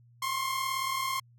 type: tone pair together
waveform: sawtooth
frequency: 1054 / 1092.3 Hz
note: C6 / C#6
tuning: +12 / -26 cents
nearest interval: minor second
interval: 62 cents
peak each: -27 / -31 dBFS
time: 0.22-1.2 s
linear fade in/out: 5 ms
effects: added 119 Hz sine -56 dBFS peak until 1.38 s + AAC 64 kbps